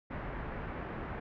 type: low-pass noise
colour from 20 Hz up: pink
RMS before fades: -40 dBFS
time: 0.1-1.2 s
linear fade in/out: 10 ms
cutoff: 2000 Hz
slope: 24 dB/octave
effects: none